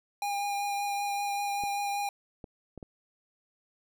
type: tone with vibrato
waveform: square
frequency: 809 Hz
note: G#5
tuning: 46 cents flat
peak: -30 dBFS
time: 0.22-2.09 s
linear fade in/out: 2 ms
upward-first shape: triangle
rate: 5.2 Hz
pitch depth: 16 cents each way
type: clicks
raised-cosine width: 2 ms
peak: -29 dBFS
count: 4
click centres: 1.637 / 2.442 / 2.777 / 2.828 s
effects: none